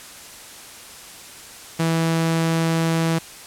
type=tone; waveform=sawtooth; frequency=164 Hz; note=E3; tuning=9 cents flat; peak=-14 dBFS; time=1.79-3.19 s; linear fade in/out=10 ms; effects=white hiss -40 dBFS RMS until 3.46 s + low-pass 11000 Hz 12 dB/octave